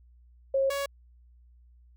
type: tone pair in turn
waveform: sine / sawtooth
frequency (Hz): 541 / 559.4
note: C#5 / C#5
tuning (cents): -42 / +16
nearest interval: minor second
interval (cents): 58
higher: second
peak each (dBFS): -22 / -25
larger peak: first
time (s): 0.54-0.7 / 0.7-0.86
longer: neither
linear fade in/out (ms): 5
effects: added 60 Hz sine -54 dBFS peak until 1.96 s